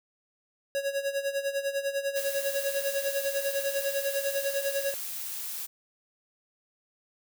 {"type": "tone with tremolo", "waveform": "square", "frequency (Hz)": 554.4, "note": "C#5", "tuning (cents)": 0, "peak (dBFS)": -26, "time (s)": [0.75, 4.94], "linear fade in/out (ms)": 0, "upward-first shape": "sine", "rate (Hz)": 10, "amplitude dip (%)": 75}
{"type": "noise", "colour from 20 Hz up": "blue", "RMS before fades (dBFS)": -36, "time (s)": [2.15, 5.67], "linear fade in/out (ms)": 20}
{"effects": []}